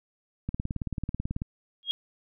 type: click train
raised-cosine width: 5 ms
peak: -18 dBFS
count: 18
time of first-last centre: 0.49-1.419 s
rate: 18.3 Hz
type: tone with exponential growth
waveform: sine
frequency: 3267 Hz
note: G#7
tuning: 29 cents flat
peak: -20 dBFS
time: 1.83-1.91 s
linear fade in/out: 0 ms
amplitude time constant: 17 ms
effects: none